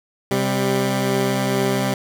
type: tone pair together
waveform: 15% pulse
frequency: 130.81 / 197.32 Hz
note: C3 / G3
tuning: 0 / +12 cents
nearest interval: perfect fifth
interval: 712 cents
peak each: -15 / -14 dBFS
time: 0.31-1.94 s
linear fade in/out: 2 ms
effects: none